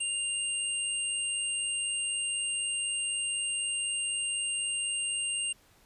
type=tone pair together; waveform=sine; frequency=2800 / 8498 Hz; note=F7 / C9; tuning=+4 / +26 cents; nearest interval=octave + perfect fifth; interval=1922 cents; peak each=-32 / -32 dBFS; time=0-5.53 s; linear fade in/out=10 ms; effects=pink hiss -62 dBFS RMS until 5.85 s + resampled to 32000 Hz